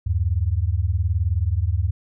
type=beating tone pair; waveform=sine; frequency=77.78 / 96.78 Hz; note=D#2 / G2; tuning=0 / -22 cents; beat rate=19 Hz; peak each=-21 / -21 dBFS; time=0.06-1.91 s; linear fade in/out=10 ms; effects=none

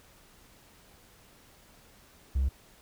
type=tone; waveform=triangle; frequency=66.8 Hz; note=C2; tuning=36 cents sharp; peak=-21 dBFS; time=2.35-2.49 s; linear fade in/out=10 ms; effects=tanh soft clip ceiling -19 dBFS + pink hiss -58 dBFS RMS until 2.81 s

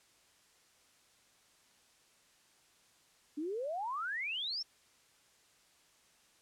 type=exponential sweep; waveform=sine; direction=up; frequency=284.5 to 5588 Hz; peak=-35 dBFS; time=3.37-4.63 s; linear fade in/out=10 ms; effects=white hiss -67 dBFS RMS until 6.41 s + low-pass 9000 Hz 12 dB/octave

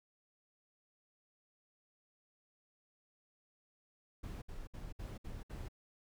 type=noise bursts; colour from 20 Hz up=brown; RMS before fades=-45 dBFS; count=6; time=4.23-5.685 s; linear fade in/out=10 ms; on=190 ms; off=63 ms; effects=none

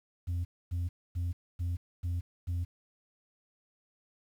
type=tone bursts; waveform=sine; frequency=87.31 Hz; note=F2; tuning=in tune; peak=-27 dBFS; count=6; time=0.27-2.65 s; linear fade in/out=20 ms; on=180 ms; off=260 ms; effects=tanh soft clip ceiling -29 dBFS + 10-bit

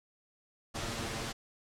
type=noise with comb filter; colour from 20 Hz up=pink; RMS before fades=-37 dBFS; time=0.74-1.33 s; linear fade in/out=20 ms; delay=8.8 ms; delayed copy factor=+1; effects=low-pass 8000 Hz 12 dB/octave

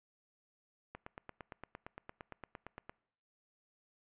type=click train; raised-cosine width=0.5 ms; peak=-30 dBFS; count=18; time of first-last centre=0.95-2.895 s; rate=8.74 Hz; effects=noise-tail reverb RT60 0.7 s tail -24 dB re dry + resampled to 8000 Hz

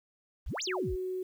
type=exponential two-way sweep; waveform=sine; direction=up then down; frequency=32.03 to 7459 to 32.03 Hz; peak=-33 dBFS; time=0.46-0.96 s; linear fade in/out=10 ms; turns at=0.63 s
type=tone; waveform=sine; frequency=370.7 Hz; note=F#4; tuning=3 cents sharp; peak=-32 dBFS; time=0.67-1.23 s; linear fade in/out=5 ms
effects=10-bit

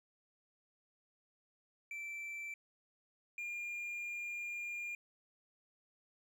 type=tone pair in turn; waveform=triangle; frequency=2335 / 2409 Hz; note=D7 / D7; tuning=-11 / +43 cents; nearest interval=minor second; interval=54 cents; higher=second; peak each=-40 / -38 dBFS; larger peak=second; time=1.91-2.54 / 3.38-4.95 s; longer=second; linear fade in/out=2 ms; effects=none

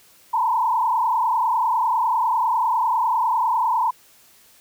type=tone with frequency modulation; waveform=sine; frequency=948 Hz; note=A#5; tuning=29 cents sharp; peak=-17 dBFS; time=0.33-3.91 s; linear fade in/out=10 ms; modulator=30 Hz; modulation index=2.3; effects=white hiss -53 dBFS RMS until 4.6 s

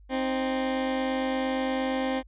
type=tone pair together; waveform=20% pulse; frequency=262.5 / 311.1 Hz; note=C4 / D#4; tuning=+6 / 0 cents; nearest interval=minor third; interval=294 cents; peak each=-21 / -32 dBFS; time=0.09-2.23 s; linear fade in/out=50 ms; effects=added 50 Hz sine -49 dBFS peak until 2.27 s + resampled to 8000 Hz

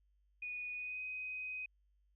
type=tone with pitch glide; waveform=sine; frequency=2469 to 2511 Hz; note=D#7 to D#7; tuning=-14 to +15 cents; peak=-40 dBFS; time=0.42-1.66 s; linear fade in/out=5 ms; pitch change=+29 cents; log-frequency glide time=0.73-1.02 s; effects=added 50 Hz sine -70 dBFS peak until 2.15 s

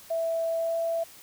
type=tone with pitch glide; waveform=sine; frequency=659.3 to 665 Hz; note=E5 to E5; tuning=0 to +15 cents; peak=-25 dBFS; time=0.1-1.04 s; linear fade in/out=10 ms; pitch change=+15 cents; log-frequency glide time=0.54-0.79 s; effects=white hiss -50 dBFS RMS until 1.22 s

